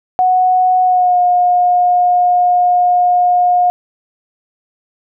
sine tone with pitch glide, 737 to 716 Hz, F#5 to F5, -7 to +43 cents, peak -8 dBFS, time 0.19-3.7 s, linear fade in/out 0 ms, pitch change -50 cents, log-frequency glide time 0.83-1.19 s, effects none

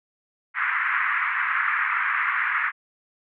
white band-pass noise, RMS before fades -24 dBFS, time 0.54-2.72 s, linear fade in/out 50 ms, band 1100 to 2100 Hz, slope 48 dB/octave, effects none

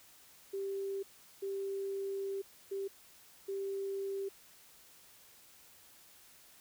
sine tone bursts at uneven times, 392 Hz, G4, in tune, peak -35 dBFS, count 4, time 0.53-1.03 / 1.42-2.42 / 2.71-2.88 / 3.48-4.29 s, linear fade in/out 10 ms, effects white hiss -60 dBFS RMS until 6.6 s

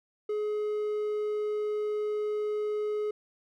triangle tone, 421.9 Hz, G#4, 27 cents sharp, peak -26 dBFS, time 0.29-3.11 s, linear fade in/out 5 ms, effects none

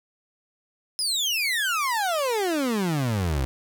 30% pulse exponential sweep, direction down, 5190 to 61.74 Hz, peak -20 dBFS, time 0.99-3.45 s, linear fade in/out 0 ms, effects none

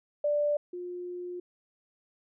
sine tone pair in turn, 588 / 356 Hz, D5 / F4, +2 / +33 cents, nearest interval major sixth, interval 869 cents, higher first, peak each -24 / -35 dBFS, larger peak first, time 0.24-0.57 / 0.73-1.4 s, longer second, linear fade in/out 5 ms, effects none

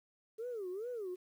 sine tone with vibrato, 423 Hz, G#4, 32 cents sharp, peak -37 dBFS, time 0.38-1.16 s, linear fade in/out 20 ms, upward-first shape sine, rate 2.4 Hz, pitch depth 280 cents each way, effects tanh soft clip ceiling -35 dBFS + 11-bit

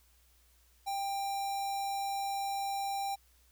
square tone with notch filter, 791 Hz, G5, 15 cents sharp, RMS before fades -35 dBFS, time 0.86-3.16 s, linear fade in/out 20 ms, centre 2100 Hz, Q 1.9, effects added 60 Hz sine -65 dBFS peak until 3.51 s + white hiss -68 dBFS RMS until 3.51 s

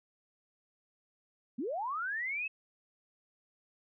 sine linear sweep, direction up, 207.7 to 2637 Hz, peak -33 dBFS, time 1.58-2.48 s, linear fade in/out 10 ms, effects none

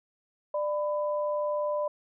sine tone pair together, 594.6 / 1000 Hz, D5 / B5, +21 / +21 cents, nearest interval major sixth, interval 900 cents, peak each -27 / -34 dBFS, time 0.54-1.88 s, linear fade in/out 5 ms, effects none

